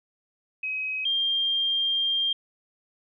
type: tone pair in turn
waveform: sine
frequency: 2537 / 3196 Hz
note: D#7 / G7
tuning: +33 / +33 cents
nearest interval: major third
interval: 400 cents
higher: second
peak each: -27 / -22 dBFS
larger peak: second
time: 0.63-1.05 / 1.05-2.33 s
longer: second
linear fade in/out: 5 ms
effects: none